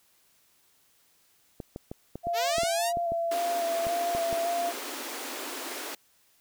clicks, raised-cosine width 2 ms, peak -23 dBFS, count 12, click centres 1.602 / 1.761 / 1.915 / 2.156 / 2.27 / 2.583 / 2.634 / 2.971 / 3.12 / 3.868 / 4.15 / 4.328 s
sine tone with vibrato, 682 Hz, F5, 41 cents flat, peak -26 dBFS, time 2.23-4.73 s, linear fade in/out 50 ms, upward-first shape square, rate 1.8 Hz, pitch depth 20 cents each way
5% pulse linear sweep, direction up, 415.3 to 981 Hz, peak -18 dBFS, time 2.33-2.93 s, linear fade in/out 50 ms
pink high-pass noise, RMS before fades -37 dBFS, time 3.31-5.95 s, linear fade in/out 5 ms, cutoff 250 Hz, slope 96 dB/octave
effects white hiss -65 dBFS RMS until 6.4 s

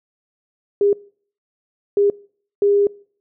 sine tone bursts at uneven times, 405 Hz, G#4, 43 cents flat, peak -12 dBFS, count 3, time 0.81-0.93 / 1.97-2.1 / 2.62-2.87 s, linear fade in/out 2 ms, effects noise-tail reverb RT60 0.5 s tail -23 dB re dry

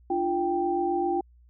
sine tone cluster, 300.9 / 348.5 / 784 Hz, D4 / F4 / G5, +42 / -4 / 0 cents, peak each -33 / -26 / -27 dBFS, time 0.1-1.21 s, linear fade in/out 5 ms, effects added 60 Hz sine -53 dBFS peak until 1.49 s

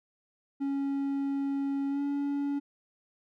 triangle tone with pitch glide, 277.2 to 283.4 Hz, C#4 to C#4, 0 to +38 cents, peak -26 dBFS, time 0.6-2.6 s, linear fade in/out 20 ms, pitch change +38 cents, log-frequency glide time 1.89-2.01 s, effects none

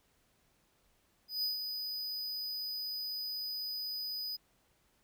square tone with ADSR envelope, 4978 Hz, D#8, in tune, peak -31 dBFS, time 1.28-4.37 s, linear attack 150 ms, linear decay 140 ms, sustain -6 dB, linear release 18 ms, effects pink hiss -72 dBFS RMS until 5.03 s

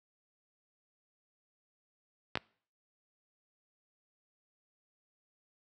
clicks, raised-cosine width 0.3 ms, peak -15 dBFS, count 2, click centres 2.355 / 2.373 s, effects noise-tail reverb RT60 0.5 s tail -25 dB re dry + high-pass 80 Hz 12 dB/octave

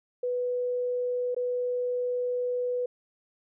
sine tone with dropouts, 493.9 Hz, B4, in tune, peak -26 dBFS, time 0.23-2.86 s, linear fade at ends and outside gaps 5 ms, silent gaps 1.347-1.364 s, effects none

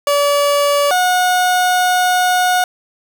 30% pulse tone pair in turn, 574 / 728 Hz, D5 / F#5, -40 / -28 cents, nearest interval major third, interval 412 cents, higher second, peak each -9 dBFS, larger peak neither, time 0.07-0.91 / 0.91-2.64 s, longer second, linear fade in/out 2 ms, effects none

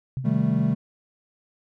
sine tone with exponential decay, 131.2 Hz, C3, 5 cents sharp, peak -23 dBFS, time 0.17-0.48 s, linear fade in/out 0 ms, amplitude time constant 67 ms
triangle chord, A half-diminished seventh, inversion first, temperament equal, 130.81 / 155.56 / 196 / 220 Hz, C3 / Eb3 / G3 / A3, 0 / 0 / 0 / 0 cents, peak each -24 / -23 / -23 / -22 dBFS, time 0.24-0.75 s, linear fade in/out 20 ms
effects none

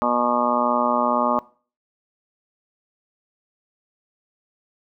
harmonic tone, 121.6 Hz, B2, 26 cents flat, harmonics 2 / 3 / 4 / 5 / 6 / 7 / 8 / 9 / 10, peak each -25 / -34 / -32 / -24 / -35 / -25 / -29 / -25 / -26 dBFS, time 0.02-1.39 s, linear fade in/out 0 ms, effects noise-tail reverb RT60 0.4 s tail -20 dB re dry

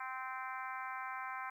harmonic tone, 259.8 Hz, C4, 12 cents flat, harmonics 3 / 4 / 5 / 6 / 7 / 8 / 9, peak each -47 / -44 / -47 / -47 / -53 / -51 / -53 dBFS, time 0-1.5 s, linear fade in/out 5 ms, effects 12-bit

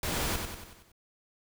pink noise with echo, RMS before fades -32 dBFS, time 0.03-0.36 s, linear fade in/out 2 ms, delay 93 ms, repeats 6, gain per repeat -5 dB, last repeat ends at 0.918 s, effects none

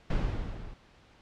brown noise with level ramp, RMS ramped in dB -25 to -44 dBFS, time 0.1-0.74 s, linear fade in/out 5 ms, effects pink hiss -59 dBFS RMS until 1.21 s + low-pass 4000 Hz 12 dB/octave

